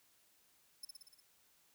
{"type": "tone with echo", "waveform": "25% pulse", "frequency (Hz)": 5280, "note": "E8", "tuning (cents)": 2, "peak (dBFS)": -38, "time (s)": [0.83, 0.85], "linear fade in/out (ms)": 5, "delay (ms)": 59, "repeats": 6, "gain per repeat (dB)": -3, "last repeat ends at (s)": 1.204, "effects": ["white hiss -71 dBFS RMS until 1.74 s"]}